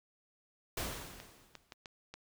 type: noise with exponential decay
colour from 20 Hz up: pink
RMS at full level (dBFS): -36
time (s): 0.77-1.74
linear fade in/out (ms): 5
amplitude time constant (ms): 210
type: clicks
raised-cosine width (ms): 0.2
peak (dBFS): -29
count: 5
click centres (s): 1.201 / 1.553 / 1.722 / 1.858 / 2.14
effects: none